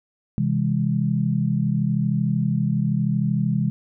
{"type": "chord", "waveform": "sine", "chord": "C augmented", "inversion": "none", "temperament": "just", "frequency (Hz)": [130.81, 163.52, 204.4], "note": ["C3", "E3", "G#3"], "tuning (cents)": [0, -14, -27], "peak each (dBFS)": -23, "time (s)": [0.38, 3.7], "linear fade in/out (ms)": 0, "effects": []}